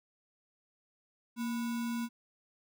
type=tone with sample-and-hold; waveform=sine; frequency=233.6 Hz; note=A#3; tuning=4 cents sharp; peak=-32 dBFS; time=1.36-2.09 s; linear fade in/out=50 ms; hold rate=1225 Hz; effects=none